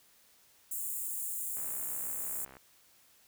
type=high-pass noise; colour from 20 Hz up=white; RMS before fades=-37 dBFS; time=0.71-2.45 s; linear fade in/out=5 ms; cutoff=7000 Hz; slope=96 dB/octave
type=click train; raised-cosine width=0.5 ms; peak=-36 dBFS; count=67; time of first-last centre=1.57-2.568 s; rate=66.1 Hz
effects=white hiss -64 dBFS RMS until 3.27 s